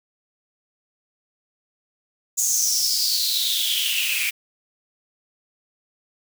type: noise with high-pass filter sweep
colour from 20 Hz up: white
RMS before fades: -22 dBFS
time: 2.37-4.31 s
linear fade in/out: 20 ms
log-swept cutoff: 6900 to 2300 Hz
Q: 8.3
effects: none